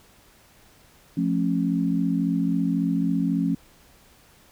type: chord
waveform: sine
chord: F augmented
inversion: none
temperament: just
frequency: 174.61 / 218.3 / 272.8 Hz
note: F3 / A3 / C#4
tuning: 0 / -13 / -28 cents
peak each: -24 / -27 / -24 dBFS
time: 1.17-3.55 s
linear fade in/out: 5 ms
effects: pink hiss -55 dBFS RMS until 4.51 s